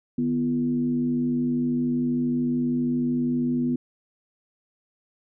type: tone with frequency modulation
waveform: sine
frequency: 246.9 Hz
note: B3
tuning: in tune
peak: -21 dBFS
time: 0.18-3.76 s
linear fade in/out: 5 ms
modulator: 92.9 Hz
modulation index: 0.57
effects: none